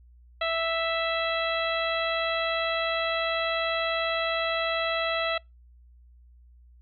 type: harmonic tone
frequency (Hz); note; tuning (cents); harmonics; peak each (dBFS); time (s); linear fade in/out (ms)
659.3; E5; 0; 1 / 2 / 3 / 4 / 5 / 6; -28 / -31 / -33 / -34 / -35 / -36; 0.41-5.38; 5
effects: noise-tail reverb RT60 0.2 s tail -26 dB re dry + added 60 Hz sine -51 dBFS peak until 6.81 s